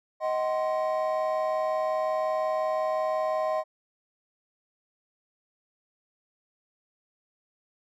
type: chord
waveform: triangle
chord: C diminished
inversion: first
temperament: just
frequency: 627.9 / 753.5 / 1046.5 Hz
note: Eb5 / Gb5 / C6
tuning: +16 / +31 / 0 cents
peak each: -24 / -30 / -30 dBFS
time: 0.2-3.64 s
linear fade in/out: 50 ms
effects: tanh soft clip ceiling -16 dBFS